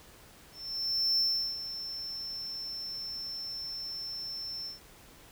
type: tone with ADSR envelope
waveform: triangle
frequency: 5360 Hz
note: E8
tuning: 28 cents sharp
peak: -23 dBFS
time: 0.52-4.8 s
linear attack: 660 ms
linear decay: 380 ms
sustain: -12 dB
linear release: 140 ms
effects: pink hiss -55 dBFS RMS until 5.31 s